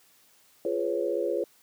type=chord; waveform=sine; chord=C# dominant seventh; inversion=first; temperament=just; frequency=346.5 / 415.8 / 498.9 / 554.4 Hz; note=E#4 / G#4 / B4 / C#5; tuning=-14 / +2 / +17 / 0 cents; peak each=-31 dBFS; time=0.65-1.44 s; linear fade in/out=2 ms; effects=white hiss -61 dBFS RMS until 1.62 s + high-pass 100 Hz 12 dB/octave